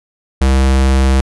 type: tone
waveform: square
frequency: 66.3 Hz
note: C2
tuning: 23 cents sharp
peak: -9 dBFS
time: 0.41-1.21 s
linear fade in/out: 5 ms
effects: resampled to 24000 Hz